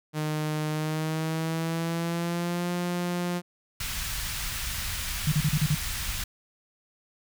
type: tone with pitch glide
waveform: sawtooth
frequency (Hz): 153.4 to 176.21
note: D#3 to F3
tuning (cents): -24 to +16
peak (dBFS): -23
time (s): 0.13-3.42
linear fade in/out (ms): 50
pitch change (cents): +240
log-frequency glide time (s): 0.69-2.71
type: band-stop noise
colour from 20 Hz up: pink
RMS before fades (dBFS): -32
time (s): 3.8-6.24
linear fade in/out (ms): 5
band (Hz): 100 to 1600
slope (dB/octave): 12
type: tone bursts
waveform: sine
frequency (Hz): 150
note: D3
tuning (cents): +37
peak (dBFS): -20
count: 6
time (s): 5.27-5.749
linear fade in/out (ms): 5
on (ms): 49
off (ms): 37
effects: none